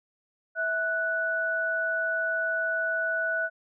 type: tone pair together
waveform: sine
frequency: 653.4 / 1480 Hz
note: E5 / F#6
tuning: -15 / 0 cents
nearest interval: octave + major second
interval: 1415 cents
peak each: -31 / -26 dBFS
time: 0.55-3.5 s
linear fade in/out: 50 ms
effects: none